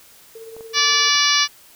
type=tone with tremolo; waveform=sine; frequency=451.1 Hz; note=A4; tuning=43 cents sharp; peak=-33 dBFS; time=0.35-1.09 s; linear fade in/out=5 ms; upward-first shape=sine; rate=17 Hz; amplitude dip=45%
type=clicks; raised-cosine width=1 ms; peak=-28 dBFS; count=5; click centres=0.566 / 0.608 / 0.772 / 0.924 / 1.153 s
type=harmonic tone; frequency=580 Hz; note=D5; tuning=22 cents flat; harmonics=2 / 3 / 4 / 5 / 6 / 7 / 8 / 9 / 10; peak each=-23 / -23 / -23 / -23 / -23 / -23 / -23 / -23 / -23 dBFS; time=0.73-1.48 s; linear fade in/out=50 ms
effects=white hiss -48 dBFS RMS until 1.75 s